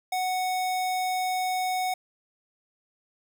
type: tone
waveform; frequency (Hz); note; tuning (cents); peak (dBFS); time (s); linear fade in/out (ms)
square; 740; F#5; 0; -26; 0.12-1.94; 5
effects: none